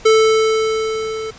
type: tone with level ramp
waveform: square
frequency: 440 Hz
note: A4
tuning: in tune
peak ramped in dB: -8 to -24 dBFS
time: 0.05-1.31 s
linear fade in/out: 10 ms
effects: pink hiss -40 dBFS RMS until 1.38 s + resampled to 16000 Hz